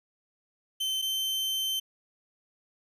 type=tone pair in turn; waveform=40% pulse; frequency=3084 / 3097 Hz; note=G7 / G7; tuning=-29 / -22 cents; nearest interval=unison; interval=7 cents; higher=second; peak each=-27 dBFS; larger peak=neither; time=0.8-1.02 / 1.02-1.8 s; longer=second; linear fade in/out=10 ms; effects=resampled to 32000 Hz + 11-bit